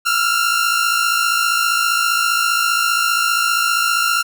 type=tone pair together; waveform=sawtooth; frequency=1344.9 / 1400 Hz; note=E6 / F6; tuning=+34 / +4 cents; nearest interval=minor second; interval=70 cents; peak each=-15 / -13 dBFS; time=0.05-4.23 s; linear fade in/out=20 ms; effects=none